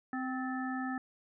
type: harmonic tone with a mistuned harmonic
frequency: 259.1 Hz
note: C4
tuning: 17 cents flat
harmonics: 1 / 3 / 5 / 7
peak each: -35 / -41 / -43 / -42 dBFS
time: 0.13-0.98 s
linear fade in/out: 2 ms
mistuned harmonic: 7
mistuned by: -51 cents
effects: none